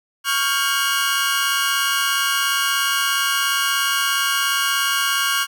sawtooth tone cluster, 1111 / 1399 / 1598 / 2875 Hz, C#6 / F6 / G6 / F7, +4 / +3 / +33 / +50 cents, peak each -20 dBFS, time 0.24-5.47 s, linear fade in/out 50 ms, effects none

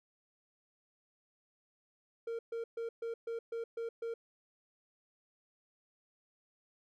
triangle tone bursts, 461.3 Hz, A#4, 18 cents flat, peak -34 dBFS, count 8, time 2.27-4.14 s, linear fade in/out 5 ms, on 120 ms, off 130 ms, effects none

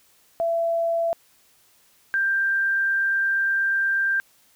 sine tone pair in turn, 670 / 1582.1 Hz, E5 / G6, +28 / +16 cents, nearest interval octave + minor third, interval 1488 cents, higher second, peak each -20 / -19 dBFS, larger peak second, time 0.4-1.13 / 2.14-4.2 s, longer second, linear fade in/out 0 ms, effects white hiss -59 dBFS RMS until 4.55 s

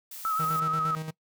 blue noise, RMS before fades -41 dBFS, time 0.11-0.6 s, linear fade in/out 5 ms
sine tone with vibrato, 1294 Hz, E6, 32 cents flat, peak -25 dBFS, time 0.25-0.95 s, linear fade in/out 0 ms, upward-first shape sine, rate 8.3 Hz, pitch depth 46 cents each way
45% pulse tone with tremolo, 157.7 Hz, D#3, 24 cents sharp, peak -31 dBFS, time 0.39-1.11 s, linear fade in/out 10 ms, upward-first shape square, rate 8.7 Hz, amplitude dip 50%
effects noise-tail reverb RT60 0.1 s tail -22 dB re dry

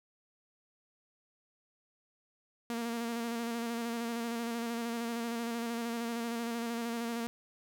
sawtooth tone with vibrato, 233.1 Hz, A#3, in tune, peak -30 dBFS, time 2.7-7.27 s, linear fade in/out 0 ms, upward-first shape square, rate 13 Hz, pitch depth 24 cents each way, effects none

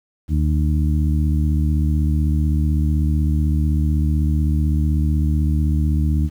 harmonic tone, 75.9 Hz, D#2, 42 cents flat, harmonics 1 / 2 / 3 / 4, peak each -16 / -22 / -26 / -28 dBFS, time 0.28-6.3 s, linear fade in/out 50 ms, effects 8-bit

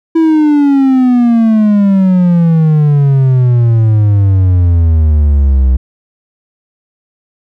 triangle exponential sweep, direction down, 329.6 to 63 Hz, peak -3 dBFS, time 0.15-5.77 s, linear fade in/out 10 ms, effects none

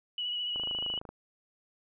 sine tone with vibrato, 2934 Hz, F#7, 15 cents flat, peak -31 dBFS, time 0.18-0.99 s, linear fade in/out 2 ms, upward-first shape sine, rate 14 Hz, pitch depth 25 cents each way
click train, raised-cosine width 1 ms, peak -29 dBFS, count 15, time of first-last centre 0.56-1.09 s, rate 26.4 Hz
effects none

